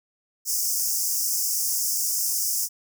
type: high-pass noise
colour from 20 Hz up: pink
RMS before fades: -25 dBFS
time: 0.45-2.69 s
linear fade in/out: 50 ms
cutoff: 5100 Hz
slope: 96 dB/octave
effects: none